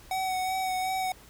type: tone with vibrato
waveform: square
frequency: 750 Hz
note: F#5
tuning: 23 cents sharp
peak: -28 dBFS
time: 0.11-1.12 s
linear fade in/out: 2 ms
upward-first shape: sine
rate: 2.7 Hz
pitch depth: 20 cents each way
effects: added 60 Hz sine -58 dBFS peak until 1.29 s + pink hiss -53 dBFS RMS until 1.29 s